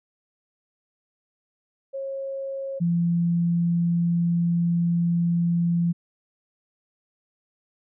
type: tone pair in turn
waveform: sine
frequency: 543 / 171.03 Hz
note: C#5 / F3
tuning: -36 / -36 cents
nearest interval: octave + minor sixth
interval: 2000 cents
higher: first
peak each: -28 / -19 dBFS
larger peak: second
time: 1.93-2.8 / 2.8-5.93 s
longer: second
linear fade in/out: 20 ms
effects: none